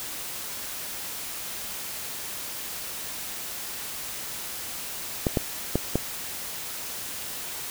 clicks, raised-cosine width 2 ms, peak -8 dBFS, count 4, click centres 5.268 / 5.372 / 5.756 / 5.956 s, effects white hiss -35 dBFS RMS until 7.7 s

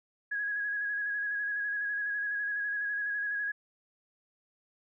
sine tone with vibrato, 1661.2 Hz, G#6, in tune, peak -30 dBFS, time 0.31-3.52 s, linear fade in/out 10 ms, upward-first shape square, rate 12 Hz, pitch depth 23 cents each way, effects none

